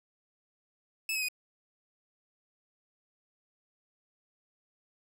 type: tone with pitch steps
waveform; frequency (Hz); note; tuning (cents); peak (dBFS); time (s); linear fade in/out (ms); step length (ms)
sawtooth; 2612 / 2548 / 2485; E7 / D#7 / D#7; -17 / +41 / -3; -27; 1.09-1.285; 2; 65
effects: none